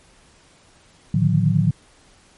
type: tone cluster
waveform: sine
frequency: 110.1 / 147.7 / 156.7 / 180.7 Hz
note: A2 / D3 / D#3 / F#3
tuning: +2 / +10 / +13 / -41 cents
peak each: -20 dBFS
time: 1.14-1.71 s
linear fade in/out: 5 ms
effects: pink hiss -53 dBFS RMS until 2.37 s + MP3 48 kbps